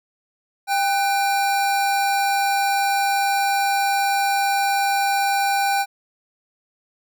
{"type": "tone pair together", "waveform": "square", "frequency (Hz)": [795, 1503.4], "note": ["G5", "F#6"], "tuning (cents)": [24, 27], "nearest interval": "major seventh", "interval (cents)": 1103, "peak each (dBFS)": [-19, -27], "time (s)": [0.67, 5.86], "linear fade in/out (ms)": 50, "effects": []}